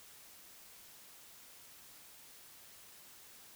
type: silence
effects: white hiss -57 dBFS RMS until 3.55 s